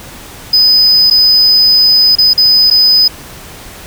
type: tone with dropouts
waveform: triangle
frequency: 5010 Hz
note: D#8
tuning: 11 cents sharp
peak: -3 dBFS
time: 0.53-3.08 s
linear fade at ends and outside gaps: 5 ms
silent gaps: 1.101-1.109 / 2.154-2.184 / 2.334-2.377 / 2.702-2.71 s
effects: pink hiss -31 dBFS RMS until 3.86 s